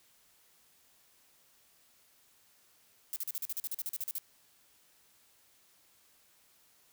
violet noise bursts, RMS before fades -36 dBFS, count 15, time 3.13-4.183 s, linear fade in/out 0 ms, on 31 ms, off 42 ms, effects white hiss -66 dBFS RMS until 6.92 s

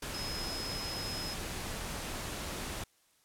sine tone in noise, 5120 Hz, D#8, 49 cents sharp, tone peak -39 dBFS, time 0.14-1.34 s, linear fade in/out 5 ms, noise pink, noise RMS -39 dBFS, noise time 0.02-2.84 s, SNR -3 dB, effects white hiss -69 dBFS RMS until 3.24 s + low-pass 12000 Hz 12 dB/octave

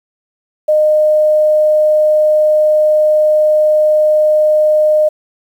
sine tone, 612 Hz, D#5, 29 cents flat, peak -7 dBFS, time 0.68-5.09 s, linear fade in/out 10 ms, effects 7-bit

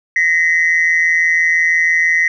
sine tone pair together, 1867 / 2033 Hz, A#6 / B6, +2 / +50 cents, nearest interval minor second, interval 148 cents, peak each -12 dBFS, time 0.16-2.28 s, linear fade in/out 2 ms, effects tanh soft clip ceiling -6 dBFS

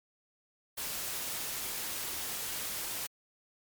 white noise, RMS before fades -37 dBFS, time 0.77-3.07 s, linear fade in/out 10 ms, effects MP3 96 kbps

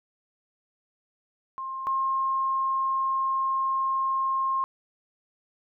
sine tone pair in turn, 1061 / 1066.8 Hz, C6 / C6, +24 / +33 cents, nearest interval unison, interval 9 cents, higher second, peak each -31 / -23 dBFS, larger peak second, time 1.58-1.87 / 1.87-4.64 s, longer second, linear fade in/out 0 ms, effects none

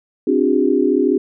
sine tone cluster, 263.9 / 297.9 / 362.6 / 403.8 Hz, C4 / D4 / F#4 / G#4, +15 / +25 / -35 / -49 cents, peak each -18 dBFS, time 0.27-1.18 s, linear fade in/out 5 ms, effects none

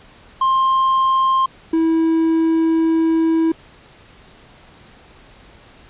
triangle tone pair in turn, 1057 / 325.3 Hz, C6 / E4, +17 / -23 cents, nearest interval octave + minor sixth, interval 2040 cents, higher first, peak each -11 dBFS, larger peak neither, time 0.41-1.46 / 1.73-3.52 s, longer second, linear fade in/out 5 ms, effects pink hiss -46 dBFS RMS until 5.89 s + resampled to 8000 Hz

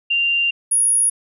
sine tone pair in turn, 2782 / 10407 Hz, F7 / E9, -7 / -23 cents, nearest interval octave + major seventh, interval 2284 cents, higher second, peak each -15 / -13 dBFS, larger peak second, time 0.1-0.51 / 0.71-1.1 s, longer first, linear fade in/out 10 ms, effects none

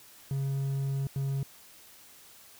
triangle tone bursts at uneven times, 136.9 Hz, C#3, 21 cents flat, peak -26 dBFS, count 2, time 0.31-1.07 / 1.16-1.43 s, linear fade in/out 2 ms, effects white hiss -54 dBFS RMS until 2.59 s

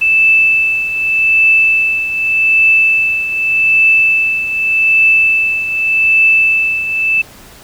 sine tone with tremolo, 2637 Hz, E7, in tune, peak -5 dBFS, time 0.01-7.22 s, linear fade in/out 10 ms, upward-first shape triangle, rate 0.84 Hz, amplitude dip 70%, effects pink hiss -38 dBFS RMS until 7.63 s

